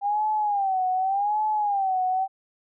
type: tone with vibrato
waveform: sine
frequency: 797 Hz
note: G5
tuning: 28 cents sharp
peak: -21 dBFS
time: 0.01-2.28 s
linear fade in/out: 50 ms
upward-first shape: sine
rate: 0.86 Hz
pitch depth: 130 cents each way
effects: none